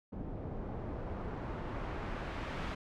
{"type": "noise with low-pass filter sweep", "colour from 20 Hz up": "pink", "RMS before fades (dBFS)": -40, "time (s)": [0.12, 2.75], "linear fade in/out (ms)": 10, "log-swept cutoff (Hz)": [470, 2700], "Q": 0.72, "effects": []}